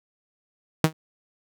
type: tone with exponential decay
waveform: sawtooth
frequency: 158.4 Hz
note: D#3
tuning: 31 cents sharp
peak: -7 dBFS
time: 0.84-0.93 s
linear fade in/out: 2 ms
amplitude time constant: 18 ms
effects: none